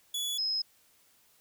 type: tone pair in turn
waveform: sawtooth / sine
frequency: 3410 / 5120 Hz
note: G#7 / D#8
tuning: +45 / +49 cents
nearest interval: perfect fifth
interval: 704 cents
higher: second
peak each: -28 dBFS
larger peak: neither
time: 0.14-0.38 / 0.38-0.62 s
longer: neither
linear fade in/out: 5 ms
effects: white hiss -65 dBFS RMS until 1.4 s